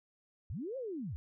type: linear two-way sweep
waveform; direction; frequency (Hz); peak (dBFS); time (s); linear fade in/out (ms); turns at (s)
sine; up then down; 61.74 to 553 to 61.74; -37; 0.5-1.16; 0; 0.77
effects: none